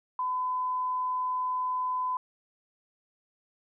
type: tone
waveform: sine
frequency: 1010 Hz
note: B5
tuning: 39 cents sharp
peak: -27 dBFS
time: 0.19-2.17 s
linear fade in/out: 2 ms
effects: none